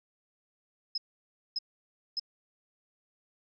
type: tone bursts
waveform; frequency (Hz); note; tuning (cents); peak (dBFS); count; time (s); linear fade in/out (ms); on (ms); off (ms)
sine; 5120; D#8; +49; -29; 3; 0.95-2.197; 5; 29; 580
effects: none